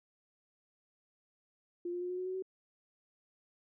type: tone with pitch steps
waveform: sine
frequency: 349.2 / 353.7 / 358.2 / 362.8 / 367.4 / 372.1 / 376.9 Hz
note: F4 / F4 / F4 / F#4 / F#4 / F#4 / F#4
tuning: 0 / +22 / +44 / -34 / -12 / +10 / +32 cents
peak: -35 dBFS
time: 1.85-2.424 s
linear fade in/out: 5 ms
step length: 82 ms
effects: none